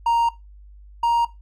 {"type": "tone pair in turn", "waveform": "triangle", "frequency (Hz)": [932.3, 937.7], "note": ["A#5", "A#5"], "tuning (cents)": [0, 10], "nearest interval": "unison", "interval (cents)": 10, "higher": "second", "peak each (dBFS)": -14, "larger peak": "neither", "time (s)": [[0.06, 0.29], [1.03, 1.25]], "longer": "first", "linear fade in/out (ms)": 5, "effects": ["noise-tail reverb RT60 0.2 s tail -18 dB re dry", "added 50 Hz sine -42 dBFS peak until 1.41 s"]}